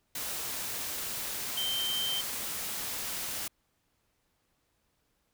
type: tone in noise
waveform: sine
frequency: 3123 Hz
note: G7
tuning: 7 cents flat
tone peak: -30 dBFS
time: 1.57-2.21 s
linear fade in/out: 5 ms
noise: white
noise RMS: -36 dBFS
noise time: 0.15-3.48 s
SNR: +3 dB
effects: pink hiss -75 dBFS RMS until 5.33 s